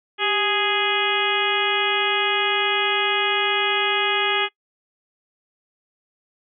harmonic tone with a mistuned harmonic, 415.3 Hz, G#4, in tune, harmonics 1 / 2 / 3 / 4 / 5 / 6 / 7 / 8, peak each -27 / -27 / -27 / -27 / -27 / -27 / -27 / -27 dBFS, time 0.18-4.49 s, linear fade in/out 50 ms, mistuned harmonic 1, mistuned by -83 cents, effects noise-tail reverb RT60 0.1 s tail -22 dB re dry

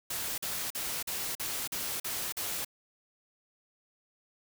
white noise bursts, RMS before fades -35 dBFS, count 8, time 0.1-2.648 s, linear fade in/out 5 ms, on 280 ms, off 44 ms, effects none

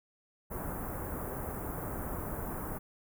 pink band-stop noise, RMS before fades -38 dBFS, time 0.5-2.79 s, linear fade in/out 20 ms, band 1400 to 12000 Hz, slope 24 dB/octave, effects none

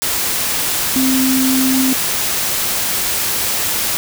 sine tone in noise, 261.6 Hz, C4, in tune, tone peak -13 dBFS, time 0.96-1.93 s, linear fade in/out 0 ms, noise white, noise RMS -18 dBFS, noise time 0.02-3.97 s, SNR +2 dB, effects none

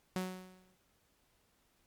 sawtooth tone with exponential decay, 185 Hz, F#3, in tune, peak -28 dBFS, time 0.16-0.76 s, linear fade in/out 0 ms, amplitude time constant 130 ms, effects pink hiss -73 dBFS RMS until 1.86 s + MP3 96 kbps

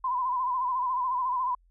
sine tone with vibrato, 1010 Hz, B5, 39 cents sharp, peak -25 dBFS, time 0.04-1.55 s, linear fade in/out 5 ms, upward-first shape sine, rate 14 Hz, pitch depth 68 cents each way, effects added 43 Hz sine -59 dBFS peak until 1.7 s

